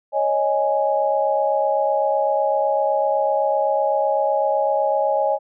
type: chord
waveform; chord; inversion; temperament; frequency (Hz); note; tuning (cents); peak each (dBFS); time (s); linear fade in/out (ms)
sine; C# suspended second; none; equal; 554.4 / 622.3 / 830.6; C#5 / D#5 / G#5; 0 / 0 / 0; -21; 0.12-5.39; 50
effects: none